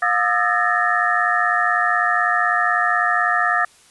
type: tone cluster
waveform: sine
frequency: 712 / 1222 / 1318 / 1721 / 1833 Hz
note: F5 / D#6 / E6 / A6 / A#6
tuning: +33 / -32 / -1 / -39 / -30 cents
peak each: -22 dBFS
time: 0.02-3.65 s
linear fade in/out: 5 ms
effects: white hiss -51 dBFS RMS until 3.9 s + resampled to 24000 Hz